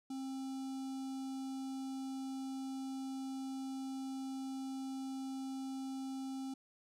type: tone with notch filter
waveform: square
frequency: 266.1 Hz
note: C4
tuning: 29 cents sharp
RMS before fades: -42 dBFS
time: 0.1-6.54 s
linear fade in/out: 5 ms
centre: 1900 Hz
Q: 0.5
effects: low-pass 9000 Hz 12 dB/octave